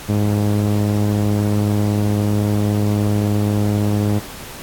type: tone with low-pass filter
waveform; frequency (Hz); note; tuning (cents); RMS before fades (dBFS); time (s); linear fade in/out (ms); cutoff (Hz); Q
5% pulse; 103.83; G#2; 0; -17; 0.08-4.2; 20; 230; 0.59
effects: pink hiss -34 dBFS RMS until 4.62 s + AAC 64 kbps